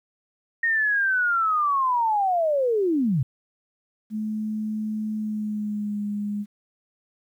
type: linear sweep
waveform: sine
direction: down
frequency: 1862 to 116.54 Hz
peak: -19 dBFS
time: 0.63-3.23 s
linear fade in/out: 5 ms
type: tone with pitch glide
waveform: sine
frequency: 215.2 to 206.2 Hz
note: A3 to G#3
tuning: -38 to -12 cents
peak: -25 dBFS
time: 4.1-6.46 s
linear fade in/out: 50 ms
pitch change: -74 cents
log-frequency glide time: 5.16-6.02 s
effects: 10-bit